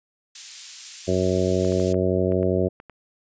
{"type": "high-pass noise", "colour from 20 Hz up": "white", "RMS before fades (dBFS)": -36, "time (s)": [0.35, 1.93], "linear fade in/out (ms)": 5, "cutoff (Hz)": 2900, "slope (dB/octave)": 12}
{"type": "harmonic tone", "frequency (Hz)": 92.5, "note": "F#2", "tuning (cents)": 0, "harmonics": [1, 2, 3, 4, 5, 6, 7], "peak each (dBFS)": [-26, -26, -29, -24, -27, -27, -29], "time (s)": [1.07, 2.69], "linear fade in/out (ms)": 20}
{"type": "clicks", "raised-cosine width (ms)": 0.5, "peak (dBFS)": -27, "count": 8, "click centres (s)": [1.648, 1.722, 1.799, 1.943, 2.321, 2.43, 2.801, 2.897]}
{"effects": ["resampled to 16000 Hz"]}